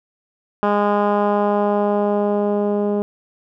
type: tone with low-pass filter sweep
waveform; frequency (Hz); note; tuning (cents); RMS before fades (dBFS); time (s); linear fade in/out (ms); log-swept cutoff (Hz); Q
10% pulse; 205.6; G#3; -17; -18; 0.63-3.02; 0; 1300 to 430; 1.1
effects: none